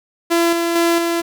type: tone with tremolo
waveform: sawtooth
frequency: 338.3 Hz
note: E4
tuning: 45 cents sharp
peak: -9 dBFS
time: 0.3-1.22 s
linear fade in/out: 20 ms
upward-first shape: square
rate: 2.2 Hz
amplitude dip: 35%
effects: none